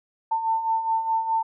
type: beating tone pair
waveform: sine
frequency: 893 / 897.8 Hz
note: A5 / A5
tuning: +25 / +35 cents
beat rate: 4.8 Hz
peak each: -29 / -22 dBFS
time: 0.31-1.43 s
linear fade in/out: 10 ms
effects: none

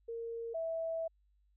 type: tone pair in turn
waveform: sine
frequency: 461.4 / 654.8 Hz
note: A#4 / E5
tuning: -18 / -12 cents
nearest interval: tritone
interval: 606 cents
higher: second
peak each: -38 / -34 dBFS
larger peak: second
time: 0.08-0.54 / 0.54-1.08 s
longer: second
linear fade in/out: 10 ms
effects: added 50 Hz sine -68 dBFS peak until 1.56 s

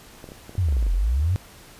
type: clicks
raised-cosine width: 2 ms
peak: -26 dBFS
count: 10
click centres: 0.242 / 0.289 / 0.319 / 0.494 / 0.553 / 0.686 / 0.725 / 0.768 / 0.826 / 0.866 s
type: exponential two-way sweep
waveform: sine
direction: down then up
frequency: 100 to 42.07 to 100 Hz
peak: -18 dBFS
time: 0.58-1.36 s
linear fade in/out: 0 ms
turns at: 0.93 s
effects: pink hiss -47 dBFS RMS until 1.79 s + resampled to 32000 Hz

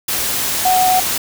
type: tone in noise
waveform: sine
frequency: 740 Hz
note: F#5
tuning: in tune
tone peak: -11 dBFS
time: 0.65-1 s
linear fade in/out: 5 ms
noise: white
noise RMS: -19 dBFS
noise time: 0.08-1.18 s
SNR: +5 dB
effects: none

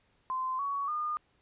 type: tone with pitch steps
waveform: sine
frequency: 1035 / 1122.2 / 1216.7 Hz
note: C6 / C#6 / D#6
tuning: -19 / +21 / -39 cents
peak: -30 dBFS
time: 0.3-1.17 s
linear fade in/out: 0 ms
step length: 290 ms
effects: pink hiss -70 dBFS RMS until 1.41 s + resampled to 8000 Hz

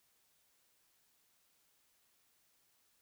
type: silence
effects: white hiss -74 dBFS RMS until 3.01 s

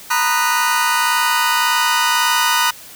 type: chord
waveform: sawtooth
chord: B major seventh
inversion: third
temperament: just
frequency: 926 / 987.8 / 1234.7 / 1481.6 Hz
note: A#5 / B5 / D#6 / F#6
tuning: -12 / 0 / -14 / +2 cents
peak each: -16 dBFS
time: 0.1-2.71 s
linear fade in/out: 10 ms
effects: white hiss -38 dBFS RMS until 2.95 s

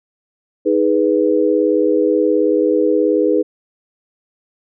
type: chord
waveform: sine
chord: G# minor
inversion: second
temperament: equal with one note detuned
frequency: 313.3 / 415.3 / 493.9 Hz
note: D#4 / G#4 / B4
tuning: +12 / 0 / 0 cents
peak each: -16 dBFS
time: 0.65-3.43 s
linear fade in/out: 20 ms
effects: none

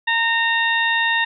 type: harmonic tone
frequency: 920 Hz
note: A#5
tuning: 23 cents flat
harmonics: 1 / 2 / 3 / 4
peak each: -23 / -18 / -25 / -25 dBFS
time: 0.07-1.25 s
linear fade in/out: 10 ms
effects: none

